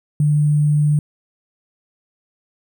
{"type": "tone with sample-and-hold", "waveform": "sine", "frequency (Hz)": 148.8, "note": "D3", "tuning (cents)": 23, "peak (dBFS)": -12, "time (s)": [0.2, 0.99], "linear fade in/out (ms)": 2, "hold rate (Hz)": 8820, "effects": []}